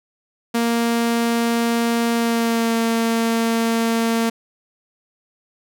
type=tone with pitch glide; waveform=sawtooth; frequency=233.1 to 228.6 Hz; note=A#3 to A#3; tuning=0 to -34 cents; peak=-13 dBFS; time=0.54-4.3 s; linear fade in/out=10 ms; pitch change=-34 cents; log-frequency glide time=2.13-2.75 s; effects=none